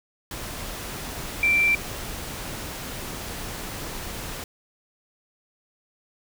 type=tone in noise; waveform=sine; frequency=2349 Hz; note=D7; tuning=in tune; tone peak=-17 dBFS; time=1.43-1.75 s; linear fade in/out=2 ms; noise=pink; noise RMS=-34 dBFS; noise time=0.31-4.44 s; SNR=+14 dB; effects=none